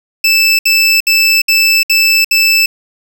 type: tone bursts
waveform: 25% pulse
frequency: 2637 Hz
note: E7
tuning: in tune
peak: -3 dBFS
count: 6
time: 0.24-2.66 s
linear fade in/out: 5 ms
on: 350 ms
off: 64 ms
effects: 7-bit